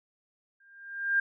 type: tone with exponential growth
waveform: sine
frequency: 1600 Hz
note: G6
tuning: 35 cents sharp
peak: -20 dBFS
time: 0.6-1.2 s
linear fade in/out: 5 ms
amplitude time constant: 130 ms
effects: none